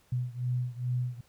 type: beating tone pair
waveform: sine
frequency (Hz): 123.4 / 125.8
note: B2 / B2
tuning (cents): -1 / +32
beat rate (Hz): 2.4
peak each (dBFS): -31 / -33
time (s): 0.12-1.21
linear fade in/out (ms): 5
effects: pink hiss -65 dBFS RMS until 1.28 s